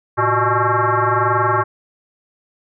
sine tone with frequency modulation, 133.2 Hz, C3, 31 cents sharp, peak -13 dBFS, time 0.17-1.64 s, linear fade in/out 20 ms, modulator 245 Hz, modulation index 5.7, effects none

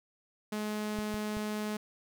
sawtooth tone, 211.9 Hz, G#3, 35 cents sharp, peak -29 dBFS, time 0.52-1.77 s, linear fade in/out 5 ms
clicks, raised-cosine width 5 ms, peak -29 dBFS, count 3, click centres 0.988 / 1.142 / 1.369 s
effects none

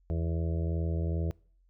harmonic tone, 82.41 Hz, E2, in tune, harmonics 1 / 2 / 4 / 5 / 6 / 7 / 8, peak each -29 / -35 / -41 / -43 / -45 / -46 / -47 dBFS, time 0.1-1.31 s, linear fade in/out 0 ms, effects noise-tail reverb RT60 0.5 s tail -25 dB re dry + added 44 Hz sine -62 dBFS peak until 1.69 s

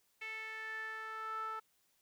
sawtooth tone with band-pass filter sweep, 440 Hz, A4, in tune, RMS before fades -43 dBFS, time 0.21-1.6 s, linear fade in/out 10 ms, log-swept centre 2300 to 1200 Hz, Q 6.6, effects white hiss -75 dBFS RMS until 2.01 s

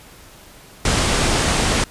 pink low-pass noise, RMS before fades -18 dBFS, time 0.85-1.84 s, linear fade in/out 2 ms, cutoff 9600 Hz, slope 48 dB/octave, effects pink hiss -44 dBFS RMS until 1.9 s + resampled to 32000 Hz

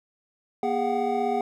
triangle tone cluster, 239.6 / 409.8 / 721 / 757 Hz, A#3 / G#4 / F#5 / F#5, +48 / -23 / -45 / +39 cents, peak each -29 / -25 / -27 / -26 dBFS, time 0.63-1.41 s, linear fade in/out 2 ms, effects none

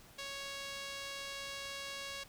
sawtooth tone with band-pass filter, 554.4 Hz, C#5, in tune, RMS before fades -44 dBFS, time 0.18-2.24 s, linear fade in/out 10 ms, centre 4000 Hz, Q 0.9, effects pink hiss -59 dBFS RMS until 2.28 s

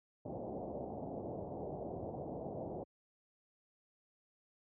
white low-pass noise, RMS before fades -43 dBFS, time 0.25-2.84 s, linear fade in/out 10 ms, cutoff 750 Hz, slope 48 dB/octave, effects high-pass 80 Hz 12 dB/octave

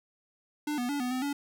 square tone with pitch steps, 297.7 / 244.7 / 287 / 248.5 / 255.7 / 284.8 Hz, D4 / B3 / D4 / B3 / C4 / C#4, +24 / -16 / -40 / +11 / -40 / +47 cents, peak -30 dBFS, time 0.67-1.33 s, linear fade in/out 5 ms, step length 110 ms, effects none

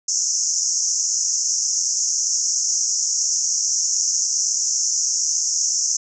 pink band-pass noise, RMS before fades -21 dBFS, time 0.08-5.97 s, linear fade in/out 5 ms, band 5500 to 7000 Hz, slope 96 dB/octave, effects none

